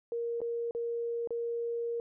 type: tone with dropouts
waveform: sine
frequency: 468.5 Hz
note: A#4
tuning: 9 cents sharp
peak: -31 dBFS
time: 0.12-2 s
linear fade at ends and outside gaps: 1 ms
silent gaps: 0.405-0.416 / 0.71-0.749 / 1.274-1.306 s
effects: none